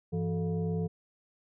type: tone with frequency modulation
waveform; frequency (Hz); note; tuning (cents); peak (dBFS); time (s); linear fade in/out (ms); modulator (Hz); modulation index
sine; 168.8; E3; +41; -28; 0.12-0.88; 20; 269; 0.95
effects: none